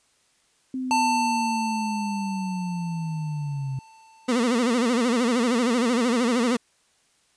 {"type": "linear sweep", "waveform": "sine", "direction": "down", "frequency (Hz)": [261.3, 131.1], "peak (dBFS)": -26, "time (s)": [0.74, 3.79], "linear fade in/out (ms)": 2}
{"type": "tone with exponential decay", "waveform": "square", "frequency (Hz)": 890, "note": "A5", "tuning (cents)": 20, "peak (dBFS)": -19, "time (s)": [0.91, 4.87], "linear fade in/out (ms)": 0, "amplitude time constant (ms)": 860}
{"type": "tone with vibrato", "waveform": "30% pulse", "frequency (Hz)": 240.1, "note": "B3", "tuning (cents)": -49, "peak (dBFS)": -17, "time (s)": [4.28, 6.57], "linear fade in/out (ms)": 10, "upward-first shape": "sine", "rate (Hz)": 13, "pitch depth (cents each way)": 120}
{"effects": ["white hiss -64 dBFS RMS until 7.36 s", "resampled to 22050 Hz"]}